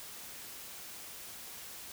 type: silence
effects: white hiss -47 dBFS RMS until 1.92 s